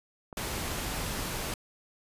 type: clicks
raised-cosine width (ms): 1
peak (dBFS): -28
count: 2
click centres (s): 0.328 / 0.377
type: noise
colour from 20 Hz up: pink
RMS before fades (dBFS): -34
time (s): 0.37-1.54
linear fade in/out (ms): 2
effects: resampled to 32000 Hz